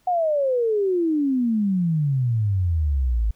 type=exponential sweep; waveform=sine; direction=down; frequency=740 to 51.91 Hz; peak=-18 dBFS; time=0.07-3.31 s; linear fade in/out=5 ms; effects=pink hiss -63 dBFS RMS until 3.35 s